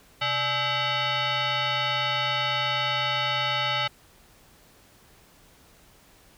sine tone with frequency modulation, 849 Hz, G#5, 38 cents sharp, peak -23 dBFS, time 0.21-3.88 s, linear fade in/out 10 ms, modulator 719 Hz, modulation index 4.4, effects pink hiss -56 dBFS RMS until 6.37 s

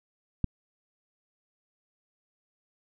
click, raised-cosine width 5 ms, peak -13 dBFS, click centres 0.443 s, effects none

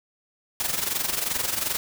white noise with amplitude modulation, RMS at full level -24 dBFS, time 0.6-1.77 s, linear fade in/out 0 ms, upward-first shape sine, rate 22.7 Hz, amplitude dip 70%, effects none

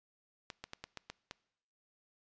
clicks, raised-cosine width 0.2 ms, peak -25 dBFS, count 7, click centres 0.502 / 0.64 / 0.734 / 0.84 / 0.973 / 1.1 / 1.311 s, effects noise-tail reverb RT60 0.8 s tail -23 dB re dry + resampled to 16000 Hz

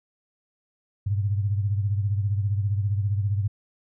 sine beating tone pair, 99.8 / 114.8 Hz, G2 / A#2, +32 / -26 cents, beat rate 15 Hz, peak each -22 / -30 dBFS, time 1.06-3.48 s, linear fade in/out 10 ms, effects none

